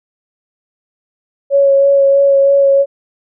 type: tone with vibrato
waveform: sine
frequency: 554.4 Hz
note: C#5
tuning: in tune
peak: -6 dBFS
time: 1.5-2.86 s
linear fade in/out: 50 ms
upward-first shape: sine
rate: 3.1 Hz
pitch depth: 14 cents each way
effects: none